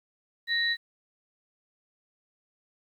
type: tone pair together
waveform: sine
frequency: 1861 / 3951 Hz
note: A#6 / B7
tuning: -3 / 0 cents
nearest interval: octave + minor second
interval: 1303 cents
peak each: -26 / -28 dBFS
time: 0.47-0.77 s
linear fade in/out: 50 ms
effects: 10-bit